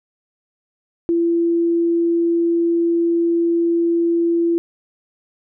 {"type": "tone", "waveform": "sine", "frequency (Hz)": 338.2, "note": "E4", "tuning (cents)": 44, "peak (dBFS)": -14, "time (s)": [1.09, 4.58], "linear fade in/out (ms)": 0, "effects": []}